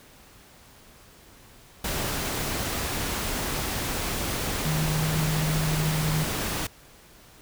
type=tone in noise; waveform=sine; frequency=155.56 Hz; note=D#3; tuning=in tune; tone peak=-24 dBFS; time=4.65-6.24 s; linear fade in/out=5 ms; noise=pink; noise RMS=-29 dBFS; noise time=1.84-6.67 s; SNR=+2 dB; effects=pink hiss -52 dBFS RMS until 7.41 s